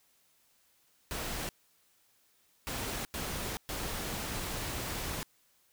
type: noise bursts at uneven times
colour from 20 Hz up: pink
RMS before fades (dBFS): -37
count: 4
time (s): 1.11-1.49 / 2.67-3.05 / 3.14-3.57 / 3.69-5.23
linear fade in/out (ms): 0
effects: white hiss -69 dBFS RMS until 5.72 s